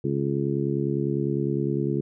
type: harmonic tone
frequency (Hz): 69.9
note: C#2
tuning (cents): +15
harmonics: 2 / 3 / 4 / 5 / 6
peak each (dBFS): -27 / -30 / -31 / -28 / -31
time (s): 0.04-2.01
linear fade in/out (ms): 5
effects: none